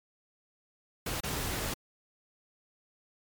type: noise with dropouts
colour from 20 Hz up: pink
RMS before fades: -34 dBFS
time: 1.06-1.74 s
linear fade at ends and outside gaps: 5 ms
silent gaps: 1.205-1.234 s
effects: MP3 96 kbps